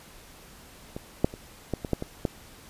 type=clicks; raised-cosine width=2 ms; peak=-21 / -6 / -26 / -13 / -18 / -10 / -18 / -11 dBFS; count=8; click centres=0.965 / 1.245 / 1.339 / 1.737 / 1.848 / 1.933 / 2.024 / 2.252 s; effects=pink hiss -50 dBFS RMS until 2.69 s + resampled to 32000 Hz